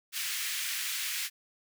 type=high-pass noise; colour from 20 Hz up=pink; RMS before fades=-34 dBFS; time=0.12-1.3 s; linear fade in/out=50 ms; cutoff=1800 Hz; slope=24 dB/octave; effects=none